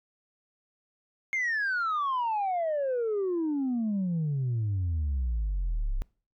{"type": "exponential sweep", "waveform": "sine", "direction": "down", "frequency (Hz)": [2157, 30.91], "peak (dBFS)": -24, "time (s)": [1.33, 6.02], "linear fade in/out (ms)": 0, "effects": ["noise-tail reverb RT60 0.4 s tail -26 dB re dry", "tanh soft clip ceiling -24 dBFS"]}